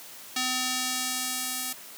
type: tone with band-pass filter sweep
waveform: square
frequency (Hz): 254.9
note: C4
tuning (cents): -45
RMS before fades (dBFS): -30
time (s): 0.36-1.73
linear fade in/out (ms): 5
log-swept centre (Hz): 5100 to 12000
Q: 0.78
effects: white hiss -45 dBFS RMS until 1.97 s + high-pass 150 Hz 12 dB/octave